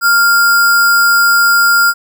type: tone with sample-and-hold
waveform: sine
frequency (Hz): 1396.9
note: F6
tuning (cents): 0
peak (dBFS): -6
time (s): 0.01-1.94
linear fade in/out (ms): 50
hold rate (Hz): 6300
effects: none